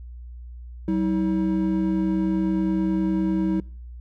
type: tone pair together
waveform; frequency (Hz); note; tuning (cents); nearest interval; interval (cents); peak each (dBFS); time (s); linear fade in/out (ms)
triangle; 190 / 319.5; F#3 / D#4; +46 / +46; major sixth; 900; -21; 0.88-3.6; 2
effects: noise-tail reverb RT60 0.6 s tail -26 dB re dry + added 60 Hz sine -36 dBFS peak until 4 s